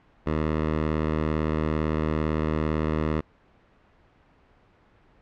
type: tone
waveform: 10% pulse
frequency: 77.78 Hz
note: D#2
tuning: in tune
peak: -15 dBFS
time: 0.26-3.21 s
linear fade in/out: 10 ms
effects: pink hiss -59 dBFS RMS until 5.21 s + low-pass 2000 Hz 12 dB/octave